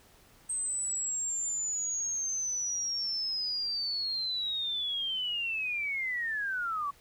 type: linear sweep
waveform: sine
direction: down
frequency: 8300 to 1108.7 Hz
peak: -30 dBFS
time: 0.49-6.91 s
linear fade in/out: 10 ms
effects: pink hiss -60 dBFS RMS until 7 s